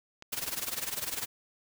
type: clicks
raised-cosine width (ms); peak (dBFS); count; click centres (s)
0.2; -27; 2; 0.224 / 0.465
type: noise with tremolo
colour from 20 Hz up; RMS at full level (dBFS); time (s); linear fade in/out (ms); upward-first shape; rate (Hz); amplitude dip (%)
white; -32; 0.32-1.26; 10; sine; 20; 80
effects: none